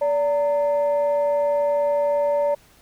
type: tone pair together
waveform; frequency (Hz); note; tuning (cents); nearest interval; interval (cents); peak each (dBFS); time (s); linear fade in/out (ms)
sine; 578.2 / 917; D5 / A#5; -27 / -29; minor sixth; 798; -17 / -26; 0.01-2.55; 10
effects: tanh soft clip ceiling -13 dBFS + pink hiss -54 dBFS RMS until 2.81 s